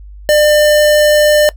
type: tone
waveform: square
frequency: 599 Hz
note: D5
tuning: 34 cents sharp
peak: -7 dBFS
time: 0.29-1.49 s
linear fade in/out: 0 ms
effects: noise-tail reverb RT60 0.1 s tail -20 dB re dry + added 50 Hz sine -30 dBFS peak until 1.56 s